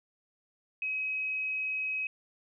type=tone; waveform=sine; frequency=2543 Hz; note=D#7; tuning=37 cents sharp; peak=-30 dBFS; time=0.82-2.07 s; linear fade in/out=2 ms; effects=none